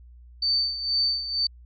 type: tone with tremolo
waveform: sine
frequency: 4566 Hz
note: D8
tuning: 50 cents flat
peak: -19 dBFS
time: 0.42-1.47 s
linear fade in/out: 5 ms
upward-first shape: sine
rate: 2.1 Hz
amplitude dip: 70%
effects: added 60 Hz sine -45 dBFS peak until 1.65 s + MP3 96 kbps